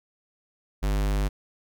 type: tone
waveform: square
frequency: 50.2 Hz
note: G1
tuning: 42 cents sharp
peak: -23 dBFS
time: 0.82-1.29 s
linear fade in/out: 20 ms
effects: none